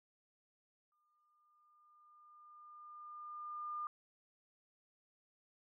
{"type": "tone with exponential growth", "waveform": "sine", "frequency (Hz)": 1206, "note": "D6", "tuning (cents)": 46, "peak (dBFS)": -38, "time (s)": [0.92, 3.87], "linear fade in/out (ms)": 1, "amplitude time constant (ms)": 640, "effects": []}